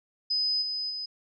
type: tone with level steps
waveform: sine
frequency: 5020 Hz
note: D#8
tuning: 15 cents sharp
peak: -24 / -29 / -32 dBFS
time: 0.3-1.06 s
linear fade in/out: 10 ms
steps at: 0.61 / 0.89 s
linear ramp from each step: 20 ms
effects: none